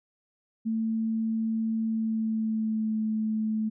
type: tone with pitch glide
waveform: sine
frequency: 223.1 to 217.8 Hz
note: A3 to A3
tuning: +24 to -17 cents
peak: -25 dBFS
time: 0.65-3.7 s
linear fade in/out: 20 ms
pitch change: -41 cents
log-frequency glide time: 1.84-2.99 s
effects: none